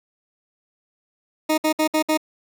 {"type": "tone bursts", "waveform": "20% pulse", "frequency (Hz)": 311.1, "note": "D#4", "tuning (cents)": 0, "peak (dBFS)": -12, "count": 5, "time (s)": [1.49, 2.175], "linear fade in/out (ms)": 10, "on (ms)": 89, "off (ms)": 60, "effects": []}